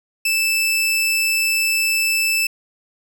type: tone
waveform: sawtooth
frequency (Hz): 2637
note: E7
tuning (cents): 0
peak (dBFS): -13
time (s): 0.25-2.47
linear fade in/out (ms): 5
effects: none